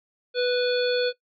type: harmonic tone with a mistuned harmonic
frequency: 493.9 Hz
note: B4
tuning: in tune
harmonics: 1 / 3 / 5 / 7 / 9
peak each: -21 / -30 / -34 / -32 / -31 dBFS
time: 0.34-1.13 s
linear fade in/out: 50 ms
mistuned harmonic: 9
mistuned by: -35 cents
effects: noise-tail reverb RT60 0.1 s tail -18 dB re dry + MP3 48 kbps